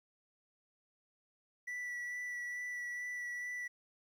triangle tone with vibrato, 1959 Hz, B6, 15 cents flat, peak -37 dBFS, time 1.67-3.68 s, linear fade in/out 10 ms, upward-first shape sine, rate 2.3 Hz, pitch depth 13 cents each way, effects 12-bit

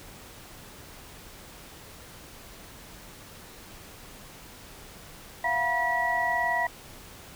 sine tone cluster, 683 / 722 / 966 / 1939 Hz, F5 / F#5 / B5 / B6, -39 / -43 / -39 / -32 cents, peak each -31 / -32 / -29 / -27 dBFS, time 5.44-6.67 s, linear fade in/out 5 ms, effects pink hiss -47 dBFS RMS until 7.35 s

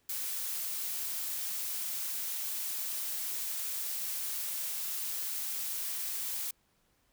blue noise, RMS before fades -36 dBFS, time 0.09-6.51 s, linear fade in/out 5 ms, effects pink hiss -72 dBFS RMS until 7.12 s

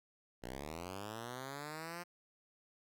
5% pulse linear sweep, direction up, 57 to 177.3 Hz, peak -32 dBFS, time 0.42-2.04 s, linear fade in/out 20 ms, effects none

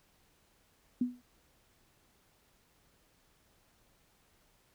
sine tone with exponential decay, 246.9 Hz, B3, in tune, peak -24 dBFS, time 1.01-1.22 s, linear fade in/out 5 ms, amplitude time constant 44 ms, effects pink hiss -69 dBFS RMS until 4.74 s

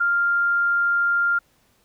sine tone, 1396.9 Hz, F6, in tune, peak -17 dBFS, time 0-1.39 s, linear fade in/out 10 ms, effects pink hiss -62 dBFS RMS until 1.84 s

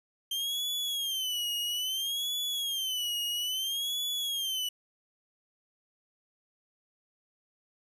40% pulse tone with vibrato, 3136 Hz, G7, in tune, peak -29 dBFS, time 0.31-4.69 s, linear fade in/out 5 ms, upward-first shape sine, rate 0.6 Hz, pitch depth 150 cents each way, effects none

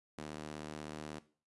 sawtooth tone with high-pass filter, 76.3 Hz, D#2, 33 cents flat, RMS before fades -45 dBFS, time 0.18-1.19 s, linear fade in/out 5 ms, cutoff 220 Hz, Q 1, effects noise-tail reverb RT60 0.4 s tail -17 dB re dry + resampled to 24000 Hz

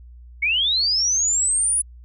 sine linear sweep, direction up, 2156 to 9956 Hz, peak -17 dBFS, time 0.42-1.82 s, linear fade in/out 10 ms, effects added 60 Hz sine -40 dBFS peak until 2.04 s

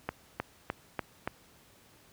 accelerating click train, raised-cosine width 0.5 ms, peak -16 dBFS, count 5, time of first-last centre 0.09-1.275 s, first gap 310 ms, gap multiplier 0.97, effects pink hiss -60 dBFS RMS until 2.12 s + high-pass 60 Hz 12 dB/octave

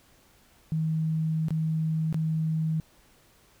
sine tone with dropouts, 158.9 Hz, D#3, 37 cents sharp, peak -24 dBFS, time 0.72-2.8 s, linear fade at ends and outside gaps 0 ms, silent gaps 1.484-1.506 / 2.127-2.144 s, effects pink hiss -60 dBFS RMS until 3.6 s

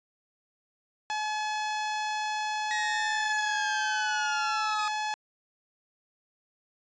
sawtooth tone, 853 Hz, G#5, 46 cents sharp, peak -25 dBFS, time 1.1-5.14 s, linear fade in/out 0 ms
40% pulse linear sweep, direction down, 1900 to 1244.5 Hz, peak -29 dBFS, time 2.71-4.88 s, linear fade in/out 0 ms
effects resampled to 16000 Hz

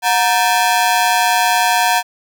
sawtooth ring-modulated tone, 830 Hz, G#5, 1 cent flat, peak -5 dBFS, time 0.02-2.03 s, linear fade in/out 50 ms, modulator 104 Hz, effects none

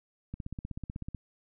click train, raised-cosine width 5 ms, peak -25 dBFS, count 14, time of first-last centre 0.34-1.147 s, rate 16.1 Hz, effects none

